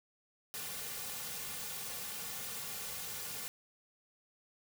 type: noise with comb filter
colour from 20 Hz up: white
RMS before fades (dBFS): -42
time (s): 0.54-3.48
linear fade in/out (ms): 0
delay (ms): 3.1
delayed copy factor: -0.85
effects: none